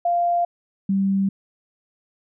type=tone pair in turn; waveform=sine; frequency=695 / 195.03 Hz; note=F5 / G3; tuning=-9 / -9 cents; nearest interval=octave + minor seventh; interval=2200 cents; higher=first; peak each=-17 dBFS; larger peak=neither; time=0.05-0.45 / 0.89-1.29 s; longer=neither; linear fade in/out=5 ms; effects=none